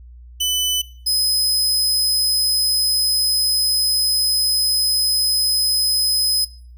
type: tone pair in turn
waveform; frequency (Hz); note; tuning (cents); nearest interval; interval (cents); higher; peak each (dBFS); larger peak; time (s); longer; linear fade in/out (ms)
sawtooth; 3000 / 5056; F#7 / D#8; +23 / +27; major sixth; 904; second; -14; neither; 0.4-0.82 / 1.06-6.45; second; 10
effects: noise-tail reverb RT60 0.5 s tail -19 dB re dry + added 60 Hz sine -38 dBFS peak until 6.77 s